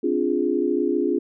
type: chord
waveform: sine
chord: D half-diminished seventh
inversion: third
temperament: equal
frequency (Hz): 261.6 / 293.7 / 349.2 / 415.3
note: C4 / D4 / F4 / Ab4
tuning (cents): 0 / 0 / 0 / 0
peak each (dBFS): -26 / -25 / -23 / -25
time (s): 0.03-1.19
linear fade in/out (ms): 10
effects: none